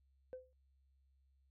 sine tone with exponential decay, 511 Hz, C5, 41 cents flat, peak -40 dBFS, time 0.33-0.53 s, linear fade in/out 0 ms, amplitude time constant 42 ms, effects tanh soft clip ceiling -41 dBFS + added 67 Hz sine -70 dBFS peak until 1.5 s

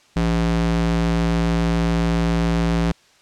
square tone with high-pass filter, 56.7 Hz, A#1, 47 cents flat, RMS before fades -19 dBFS, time 0.16-2.92 s, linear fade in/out 5 ms, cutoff 110 Hz, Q 5.6, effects white hiss -54 dBFS RMS until 3.21 s + low-pass 6000 Hz 12 dB/octave

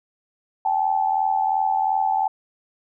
sine tone pair together, 778.2 / 861 Hz, G5 / A5, -13 / -38 cents, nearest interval major second, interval 175 cents, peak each -21 dBFS, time 0.65-2.28 s, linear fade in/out 5 ms, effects none

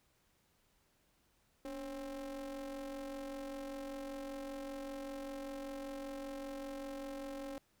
square ring-modulated tone, 130.81 Hz, C3, in tune, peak -40 dBFS, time 1.65-7.58 s, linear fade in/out 0 ms, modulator 415 Hz, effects pink hiss -74 dBFS RMS until 7.8 s

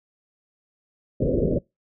white low-pass noise, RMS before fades -22 dBFS, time 1.2-1.59 s, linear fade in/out 10 ms, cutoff 580 Hz, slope 96 dB/octave, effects noise-tail reverb RT60 0.2 s tail -24 dB re dry

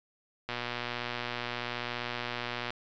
click train, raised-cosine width 0.3 ms, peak -18 dBFS, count 269, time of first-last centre 0.49-2.705 s, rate 121 Hz, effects resampled to 16000 Hz

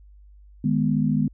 sine chord, G# minor, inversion second, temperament equal with one note detuned, 153.07 / 207.7 / 246.9 Hz, D#3 / G#3 / B3, -28 / 0 / 0 cents, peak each -23 dBFS, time 0.64-1.28 s, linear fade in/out 5 ms, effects added 50 Hz sine -46 dBFS peak until 1.33 s

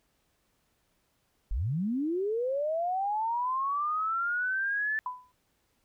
sine linear sweep, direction up, 35.23 to 1760 Hz, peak -27 dBFS, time 1.51-4.99 s, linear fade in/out 0 ms
sine tone with exponential decay, 1000 Hz, B5, 21 cents sharp, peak -28 dBFS, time 5.06-5.32 s, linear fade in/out 2 ms, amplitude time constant 56 ms
effects pink hiss -73 dBFS RMS until 5.84 s

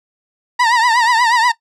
30% pulse tone with vibrato, 942 Hz, A#5, 18 cents sharp, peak -8 dBFS, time 0.59-1.52 s, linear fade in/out 10 ms, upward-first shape triangle, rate 8.3 Hz, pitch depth 120 cents each way, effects noise-tail reverb RT60 0.1 s tail -18 dB re dry + low-pass 6000 Hz 12 dB/octave

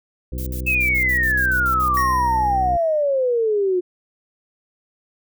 harmonic tone, 63.3 Hz, B1, 43 cents sharp, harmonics 1 / 2 / 3 / 4 / 5 / 6 / 8, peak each -25 / -32 / -37 / -39 / -37 / -41 / -41 dBFS, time 0.32-2.77 s, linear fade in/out 5 ms
violet noise bursts, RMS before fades -34 dBFS, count 12, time 0.38-2.025 s, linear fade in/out 0 ms, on 83 ms, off 59 ms
sine exponential sweep, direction down, 2637 to 353.6 Hz, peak -16 dBFS, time 0.66-3.81 s, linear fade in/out 20 ms
square tone with exponential decay, 1864.7 Hz, A#6, in tune, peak -23 dBFS, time 1.97-3.03 s, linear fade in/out 1 ms, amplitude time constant 230 ms
effects none

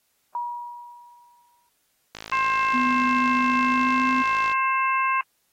sine tone with exponential decay, 960 Hz, B5, 49 cents flat, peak -24 dBFS, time 0.35-1.69 s, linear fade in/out 1 ms, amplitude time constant 290 ms
click train, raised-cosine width 0.2 ms, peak -17 dBFS, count 129, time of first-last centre 2.15-4.516 s, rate 54.1 Hz
harmonic tone, 530 Hz, C5, 22 cents sharp, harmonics 2 / 3 / 4 / 5, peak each -21 / -30 / -30 / -28 dBFS, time 2.32-5.21 s, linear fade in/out 2 ms
sine tone with pitch glide, 250 to 255.8 Hz, B3 to C4, +21 to -39 cents, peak -23 dBFS, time 2.73-4.23 s, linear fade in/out 20 ms, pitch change +40 cents, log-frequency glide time 3.57-4.09 s
effects white hiss -69 dBFS RMS until 5.52 s + AAC 48 kbps

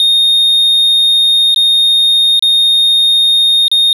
triangle tone with dropouts, 3692 Hz, A#7, 17 cents flat, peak -5 dBFS, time 0-3.93 s, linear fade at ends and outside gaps 1 ms, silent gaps 1.545-1.561 / 2.394-2.424 / 3.681-3.715 s, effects resampled to 32000 Hz

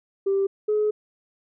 sine tone pair in turn, 392 / 423.6 Hz, G4 / G#4, 0 / +34 cents, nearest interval minor second, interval 134 cents, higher second, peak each -18 dBFS, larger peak neither, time 0.26-0.47 / 0.68-0.91 s, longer second, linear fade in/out 10 ms, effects tanh soft clip ceiling -15 dBFS

